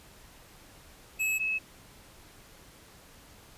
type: tone pair in turn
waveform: square / sine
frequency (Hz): 2584 / 2584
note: E7 / E7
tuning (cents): -35 / -35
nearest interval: unison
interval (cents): 0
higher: neither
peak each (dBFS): -27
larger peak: neither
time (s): 1.19-1.39 / 1.39-1.59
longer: neither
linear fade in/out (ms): 20
effects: pink hiss -54 dBFS RMS until 3.57 s + resampled to 32000 Hz